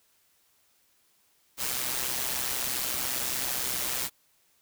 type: noise with amplitude modulation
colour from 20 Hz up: white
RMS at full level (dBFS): -28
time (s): 1.57-4.1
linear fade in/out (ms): 50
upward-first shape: sine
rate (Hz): 127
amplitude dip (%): 60
effects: white hiss -67 dBFS RMS until 4.61 s